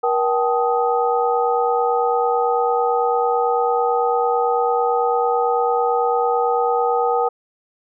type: tone cluster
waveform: sine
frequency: 477.6 / 771 / 860 / 1251 Hz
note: A#4 / G5 / A5 / D#6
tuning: +42 / -29 / -40 / +9 cents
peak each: -19 / -20 / -24 / -24 dBFS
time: 0.03-7.29 s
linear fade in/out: 10 ms
effects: none